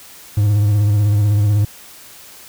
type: tone with vibrato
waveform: triangle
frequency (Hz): 103.7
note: G#2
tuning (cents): -2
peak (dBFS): -9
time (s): 0.37-1.65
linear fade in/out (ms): 5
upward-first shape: sine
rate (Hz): 16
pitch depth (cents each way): 48
effects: white hiss -40 dBFS RMS until 2.48 s